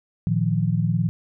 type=chord; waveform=sine; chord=Bb suspended fourth; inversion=none; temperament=equal with one note detuned; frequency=114.01 / 155.56 / 174.61 Hz; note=Bb2 / Eb3 / F3; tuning=-38 / 0 / 0 cents; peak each=-23 dBFS; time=0.27-1.09 s; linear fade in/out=0 ms; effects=none